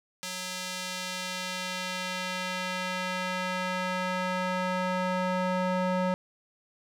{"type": "tone with band-pass filter sweep", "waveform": "square", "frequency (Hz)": 183.7, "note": "F#3", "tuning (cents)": -12, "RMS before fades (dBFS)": -31, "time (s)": [0.23, 6.14], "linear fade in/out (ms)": 0, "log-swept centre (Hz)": [5800, 710], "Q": 0.71, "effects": []}